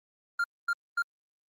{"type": "tone bursts", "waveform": "triangle", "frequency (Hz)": 1396.9, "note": "F6", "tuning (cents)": 0, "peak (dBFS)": -23, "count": 3, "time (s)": [0.39, 1.023], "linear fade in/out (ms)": 5, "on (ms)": 51, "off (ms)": 240, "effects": ["Opus 32 kbps"]}